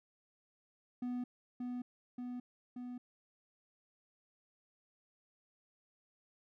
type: tone with echo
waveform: triangle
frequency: 246.9 Hz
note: B3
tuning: in tune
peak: -34 dBFS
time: 1.02-1.24 s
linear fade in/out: 5 ms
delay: 580 ms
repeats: 3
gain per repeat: -2 dB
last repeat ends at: 2.98 s
effects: none